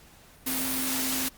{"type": "tone in noise", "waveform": "sine", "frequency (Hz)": 261.6, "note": "C4", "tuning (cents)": 0, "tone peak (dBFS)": -33, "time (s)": [0.46, 1.29], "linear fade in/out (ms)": 10, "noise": "white", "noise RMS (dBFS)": -29, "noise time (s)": [0.46, 1.29], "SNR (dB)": -7, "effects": ["pink hiss -54 dBFS RMS until 1.37 s", "Opus 48 kbps"]}